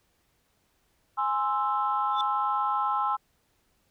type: chord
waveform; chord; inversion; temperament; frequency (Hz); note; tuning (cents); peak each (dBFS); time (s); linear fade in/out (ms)
sine; Ab augmented; none; equal; 830.6 / 1046.5 / 1318.5; Ab5 / C6 / E6; 0 / 0 / 0; -28; 1.17-3.17; 20
type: tone with exponential growth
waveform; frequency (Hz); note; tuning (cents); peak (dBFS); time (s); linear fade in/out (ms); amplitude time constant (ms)
sine; 3520; A7; 0; -25; 2.1-2.21; 2; 22
effects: tanh soft clip ceiling -15 dBFS + pink hiss -70 dBFS RMS until 3.9 s